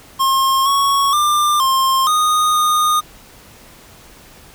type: tone with pitch steps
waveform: square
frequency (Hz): 1070 / 1109 / 1193 / 1060 / 1236 / 1229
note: C6 / C#6 / D6 / C6 / D#6 / D#6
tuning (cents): +38 / 0 / +27 / +22 / -12 / -22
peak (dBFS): -13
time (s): 0.19-3.01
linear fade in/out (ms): 20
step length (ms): 470
effects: pink hiss -43 dBFS RMS until 4.54 s